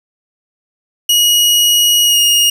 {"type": "tone with pitch glide", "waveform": "sawtooth", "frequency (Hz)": [2900, 2860], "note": ["F#7", "F7"], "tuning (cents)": [-35, 41], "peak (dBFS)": -5, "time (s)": [1.09, 2.5], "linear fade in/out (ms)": 5, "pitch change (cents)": -24, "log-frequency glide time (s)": [2.04, 2.19], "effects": []}